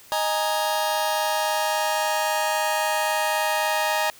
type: chord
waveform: sawtooth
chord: D# suspended fourth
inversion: none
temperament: just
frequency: 622.3 / 829.7 / 933.4 Hz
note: D#5 / G#5 / A#5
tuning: 0 / -2 / +2 cents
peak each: -22 dBFS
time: 0.12-4.1 s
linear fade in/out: 0 ms
effects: white hiss -49 dBFS RMS until 4.19 s